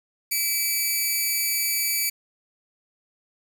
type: tone with amplitude modulation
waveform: 5% pulse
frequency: 2304 Hz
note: D7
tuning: 34 cents flat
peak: -10 dBFS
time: 0.31-2.1 s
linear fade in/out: 10 ms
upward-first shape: sine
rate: 276 Hz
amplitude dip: 55%
effects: 8-bit